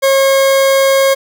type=tone; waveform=40% pulse; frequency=542 Hz; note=C#5; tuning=39 cents flat; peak=-7 dBFS; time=0.02-1.15 s; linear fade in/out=20 ms; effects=none